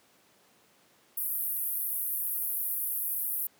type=band-pass noise; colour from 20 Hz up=white; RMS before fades=-32 dBFS; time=1.17-3.47 s; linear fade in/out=5 ms; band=11000 to 16000 Hz; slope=48 dB/octave; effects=pink hiss -63 dBFS RMS until 3.59 s + high-pass 200 Hz 12 dB/octave